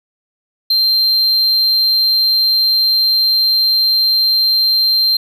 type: tone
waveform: triangle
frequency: 4155 Hz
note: C8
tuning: 13 cents flat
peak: -9 dBFS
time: 0.7-5.17 s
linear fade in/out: 5 ms
effects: none